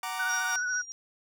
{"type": "chord", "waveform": "sawtooth", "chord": "Gb augmented", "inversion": "none", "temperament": "equal with one note detuned", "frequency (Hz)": [745.6, 932.3, 1174.7], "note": ["Gb5", "Bb5", "D6"], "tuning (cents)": [13, 0, 0], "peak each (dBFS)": -33, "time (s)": [0.03, 0.56], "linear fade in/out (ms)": 2}
{"type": "tone with vibrato", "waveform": "sine", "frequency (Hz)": 1479, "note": "F#6", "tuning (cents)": -1, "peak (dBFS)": -28, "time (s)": [0.19, 0.82], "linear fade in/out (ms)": 10, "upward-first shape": "triangle", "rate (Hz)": 14, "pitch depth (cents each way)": 41}
{"type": "tone with tremolo", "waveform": "sine", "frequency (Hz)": 5700, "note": "F8", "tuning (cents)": 34, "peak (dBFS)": -30, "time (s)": [0.29, 0.92], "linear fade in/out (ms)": 0, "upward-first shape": "triangle", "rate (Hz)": 4.8, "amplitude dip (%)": 90}
{"effects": []}